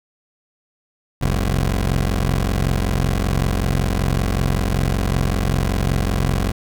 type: tone pair together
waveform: 15% pulse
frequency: 45.26 / 66.5 Hz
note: F#1 / C2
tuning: -37 / +29 cents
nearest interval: perfect fifth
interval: 666 cents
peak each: -12 / -16 dBFS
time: 1.21-6.52 s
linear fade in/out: 10 ms
effects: none